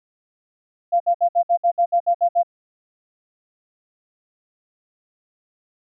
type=tone bursts; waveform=sine; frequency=692 Hz; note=F5; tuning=16 cents flat; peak=-13 dBFS; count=11; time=0.92-2.432 s; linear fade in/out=20 ms; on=82 ms; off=61 ms; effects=none